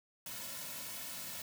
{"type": "noise with comb filter", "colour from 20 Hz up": "white", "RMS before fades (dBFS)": -44, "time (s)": [0.26, 1.42], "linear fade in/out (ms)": 2, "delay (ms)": 2.5, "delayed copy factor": -0.7, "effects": []}